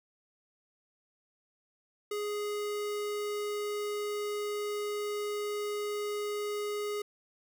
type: tone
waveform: square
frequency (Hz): 415.3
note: G#4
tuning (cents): 0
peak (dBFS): -33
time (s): 2.11-7.02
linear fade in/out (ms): 5
effects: none